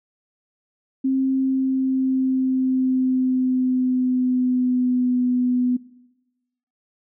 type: tone with pitch glide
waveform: sine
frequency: 265.2 to 248.9 Hz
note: C4 to B3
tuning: +23 to +14 cents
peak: -17 dBFS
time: 1.04-5.77 s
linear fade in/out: 10 ms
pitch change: -109 cents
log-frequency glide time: 1.37-5.24 s
effects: noise-tail reverb RT60 1.0 s tail -20 dB re dry